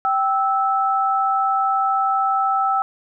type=tone pair together; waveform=sine; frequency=779.3 / 1312 Hz; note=G5 / E6; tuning=-10 / -9 cents; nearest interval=major sixth; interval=901 cents; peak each=-19 dBFS; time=0.05-2.82 s; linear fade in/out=0 ms; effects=none